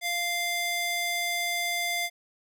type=tone with high-pass filter; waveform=square; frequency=696 Hz; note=F5; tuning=6 cents flat; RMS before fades=-29 dBFS; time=0.01-2.1 s; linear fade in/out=50 ms; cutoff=1500 Hz; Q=1.1; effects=none